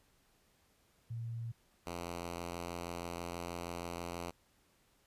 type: tone pair in turn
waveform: sine / 5% pulse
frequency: 115.6 / 86.25 Hz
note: A#2 / F2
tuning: -14 / -21 cents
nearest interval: perfect fourth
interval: 507 cents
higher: first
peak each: -38 / -29 dBFS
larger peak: second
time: 1.1-1.52 / 1.86-4.31 s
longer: second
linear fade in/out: 10 ms
effects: pink hiss -71 dBFS RMS until 5.06 s + resampled to 32000 Hz